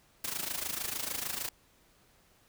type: noise with amplitude modulation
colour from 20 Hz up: white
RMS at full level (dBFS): -33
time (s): 0.24-1.49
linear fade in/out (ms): 5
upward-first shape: sine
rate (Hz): 26.6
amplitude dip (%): 75
effects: pink hiss -65 dBFS RMS until 2.48 s